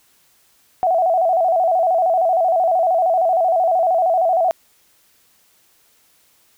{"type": "tone with vibrato", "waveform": "sine", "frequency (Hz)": 700, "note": "F5", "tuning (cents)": 4, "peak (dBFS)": -13, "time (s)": [0.83, 4.51], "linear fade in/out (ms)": 0, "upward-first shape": "square", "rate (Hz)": 13, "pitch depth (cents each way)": 100, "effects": ["white hiss -57 dBFS RMS until 6.57 s"]}